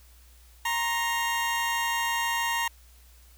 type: tone pair together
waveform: 20% pulse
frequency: 932.3 / 1072.1 Hz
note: A#5 / C6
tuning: 0 / +42 cents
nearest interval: major second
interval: 242 cents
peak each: -21 / -30 dBFS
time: 0.65-2.68 s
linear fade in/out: 5 ms
effects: added 60 Hz sine -52 dBFS peak until 3.37 s + white hiss -59 dBFS RMS until 3.37 s